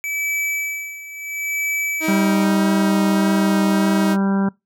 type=tone with tremolo; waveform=square; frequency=2301 Hz; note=D7; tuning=36 cents flat; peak=-20 dBFS; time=0.04-2.44 s; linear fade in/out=0 ms; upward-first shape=sine; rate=0.74 Hz; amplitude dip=80%
type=tone with vibrato; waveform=sawtooth; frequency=315.7 Hz; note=D#4; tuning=25 cents sharp; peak=-16 dBFS; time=2-4.17 s; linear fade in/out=50 ms; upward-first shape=triangle; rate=1.7 Hz; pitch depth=18 cents each way
type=harmonic tone; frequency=196 Hz; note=G3; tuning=in tune; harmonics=1 / 2 / 3 / 4 / 5 / 6 / 7 / 8; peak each=-16 / -28 / -32 / -32 / -31 / -41 / -33 / -35 dBFS; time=2.08-4.49 s; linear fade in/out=5 ms
effects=noise-tail reverb RT60 0.2 s tail -24 dB re dry